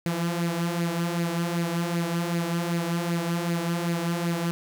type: tone with flanger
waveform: sawtooth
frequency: 170.4 Hz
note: F3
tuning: 42 cents flat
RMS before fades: -27 dBFS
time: 0.06-4.51 s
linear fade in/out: 0 ms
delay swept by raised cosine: 0.43 to 5.23 ms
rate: 2.6 Hz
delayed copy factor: +0.55
effects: none